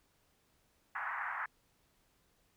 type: band-pass noise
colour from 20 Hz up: white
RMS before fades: -39 dBFS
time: 0.95-1.46 s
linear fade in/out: 5 ms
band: 810 to 1900 Hz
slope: 48 dB/octave
effects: pink hiss -73 dBFS RMS until 2.56 s